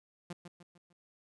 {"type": "tone with echo", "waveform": "sawtooth", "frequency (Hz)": 174.61, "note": "F3", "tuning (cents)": 0, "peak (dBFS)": -35, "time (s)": [0.3, 0.33], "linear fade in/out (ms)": 5, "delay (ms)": 150, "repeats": 4, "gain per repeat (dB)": -7, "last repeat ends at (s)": 0.93, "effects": ["resampled to 24000 Hz"]}